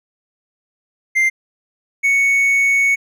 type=tone pair in turn; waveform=triangle; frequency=2093 / 2220 Hz; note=C7 / C#7; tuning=0 / +2 cents; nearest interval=minor second; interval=102 cents; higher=second; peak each=-10 dBFS; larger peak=neither; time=1.15-1.3 / 2.03-2.96 s; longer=second; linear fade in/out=20 ms; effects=none